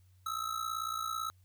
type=ring-modulated tone; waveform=square; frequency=1300 Hz; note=E6; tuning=24 cents flat; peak=-32 dBFS; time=0.26-1.3 s; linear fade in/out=0 ms; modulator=29 Hz; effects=added 92 Hz sine -60 dBFS peak until 1.44 s + white hiss -75 dBFS RMS until 1.44 s